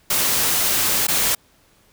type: noise with dropouts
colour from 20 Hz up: white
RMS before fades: -19 dBFS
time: 0.1-1.35 s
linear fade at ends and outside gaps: 5 ms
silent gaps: 1.07-1.082 s
effects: pink hiss -57 dBFS RMS until 1.92 s

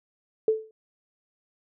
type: tone with exponential decay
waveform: sine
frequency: 438.5 Hz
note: A4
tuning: 6 cents flat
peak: -15 dBFS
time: 0.48-0.71 s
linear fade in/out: 2 ms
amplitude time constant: 49 ms
effects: none

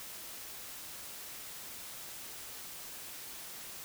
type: silence
effects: white hiss -46 dBFS RMS until 3.84 s

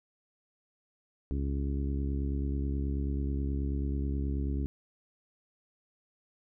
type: harmonic tone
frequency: 69.3 Hz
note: C#2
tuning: in tune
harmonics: 1 / 2 / 3 / 4 / 5 / 6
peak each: -30 / -38 / -41 / -38 / -44 / -47 dBFS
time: 1.31-4.66 s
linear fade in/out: 0 ms
effects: none

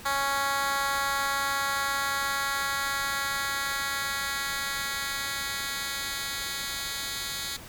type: tone with high-pass filter sweep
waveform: 10% pulse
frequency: 277.2 Hz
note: C#4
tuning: in tune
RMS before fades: -30 dBFS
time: 0.05-7.57 s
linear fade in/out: 10 ms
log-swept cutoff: 910 to 3000 Hz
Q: 1.1
effects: pink hiss -45 dBFS RMS until 7.68 s

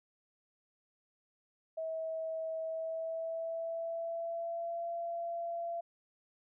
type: tone with pitch glide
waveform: sine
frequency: 645 to 680.6 Hz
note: E5 to F5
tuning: -38 to -45 cents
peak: -35 dBFS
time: 1.77-5.81 s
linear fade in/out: 10 ms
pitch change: +93 cents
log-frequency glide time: 2.62-4.87 s
effects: none

